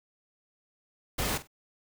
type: noise with echo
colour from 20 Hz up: pink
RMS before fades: -30 dBFS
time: 1.18-1.38 s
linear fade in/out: 10 ms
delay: 47 ms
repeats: 2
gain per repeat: -14 dB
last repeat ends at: 1.474 s
effects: none